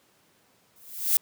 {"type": "noise with exponential growth", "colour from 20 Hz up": "violet", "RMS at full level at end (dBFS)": -18, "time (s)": [0.76, 1.17], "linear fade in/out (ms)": 1, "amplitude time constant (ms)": 89, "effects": ["pink hiss -63 dBFS RMS until 1.21 s", "high-pass 150 Hz 12 dB/octave"]}